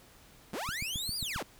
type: linear two-way sweep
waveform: sawtooth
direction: up then down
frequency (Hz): 130.6 to 4933 to 130.6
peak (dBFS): -31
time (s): 0.53-1.43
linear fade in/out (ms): 5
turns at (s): 1.17
type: click train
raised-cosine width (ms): 5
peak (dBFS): -27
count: 6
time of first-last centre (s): 0.69-1.361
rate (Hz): 7.45
effects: pink hiss -58 dBFS RMS until 1.59 s